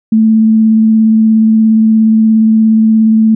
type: tone with vibrato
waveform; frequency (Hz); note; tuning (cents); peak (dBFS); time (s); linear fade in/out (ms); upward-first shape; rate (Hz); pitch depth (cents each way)
sine; 220.4; A3; +3; -4; 0.12-3.35; 5; sine; 17; 13
effects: none